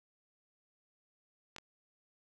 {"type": "clicks", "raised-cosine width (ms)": 0.2, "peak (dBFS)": -29, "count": 2, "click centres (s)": [1.563, 1.584], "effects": []}